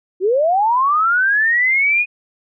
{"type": "linear sweep", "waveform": "sine", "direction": "up", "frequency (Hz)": [349.2, 2489], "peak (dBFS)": -12, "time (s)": [0.2, 2.06], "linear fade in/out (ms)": 50, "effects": []}